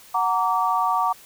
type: chord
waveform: sine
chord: Gb augmented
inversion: none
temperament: just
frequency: 740 / 925 / 1156.2 Hz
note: Gb5 / Bb5 / D6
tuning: 0 / -14 / -27 cents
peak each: -24 / -23 / -22 dBFS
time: 0.14-1.13 s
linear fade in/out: 10 ms
effects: white hiss -48 dBFS RMS until 1.25 s